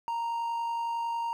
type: tone with amplitude modulation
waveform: triangle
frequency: 930 Hz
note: A#5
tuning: 4 cents flat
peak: -26 dBFS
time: 0.08-1.33 s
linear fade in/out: 0 ms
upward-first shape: sine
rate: 50.9 Hz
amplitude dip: 25%
effects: none